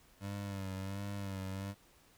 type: tone with vibrato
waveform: 25% pulse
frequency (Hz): 98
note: G2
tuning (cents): 0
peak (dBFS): -35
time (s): 0.2-1.75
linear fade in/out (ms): 50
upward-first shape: sine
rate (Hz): 1.4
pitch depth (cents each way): 52
effects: pink hiss -65 dBFS RMS until 2.17 s